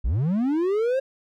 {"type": "linear sweep", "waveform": "triangle", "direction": "up", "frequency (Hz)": [42.79, 545], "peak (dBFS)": -18, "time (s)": [0.04, 1], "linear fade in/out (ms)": 10, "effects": []}